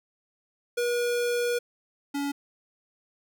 square tone pair in turn, 481.3 / 283.1 Hz, B4 / C#4, -45 / +37 cents, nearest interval major sixth, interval 918 cents, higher first, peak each -25 / -28 dBFS, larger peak first, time 0.77-1.59 / 2.14-2.32 s, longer first, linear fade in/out 10 ms, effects none

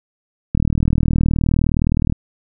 click train, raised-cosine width 5 ms, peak -4 dBFS, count 63, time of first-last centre 0.55-2.124 s, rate 39.4 Hz, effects none

